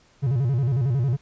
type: tone with vibrato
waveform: triangle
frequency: 128.4 Hz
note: C3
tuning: 32 cents flat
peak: -17 dBFS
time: 0.22-1.17 s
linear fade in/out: 20 ms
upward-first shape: square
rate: 11 Hz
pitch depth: 150 cents each way
effects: pink hiss -58 dBFS RMS until 1.21 s + resampled to 16000 Hz